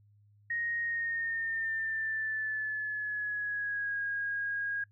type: tone with pitch glide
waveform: sine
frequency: 1869 to 1636.5 Hz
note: A#6 to G#6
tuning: +4 to -26 cents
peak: -31 dBFS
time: 0.5-4.84 s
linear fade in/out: 5 ms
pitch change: -230 cents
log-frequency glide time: 0.81-4.02 s
effects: noise-tail reverb RT60 0.1 s tail -22 dB re dry + added 103 Hz sine -60 dBFS peak until 4.91 s